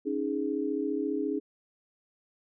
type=chord; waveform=sine; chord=C# suspended second; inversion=none; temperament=just; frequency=277.2 / 311.8 / 415.8 Hz; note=C#4 / D#4 / G#4; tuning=0 / +4 / +2 cents; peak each=-32 dBFS; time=0.05-1.4 s; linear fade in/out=20 ms; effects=none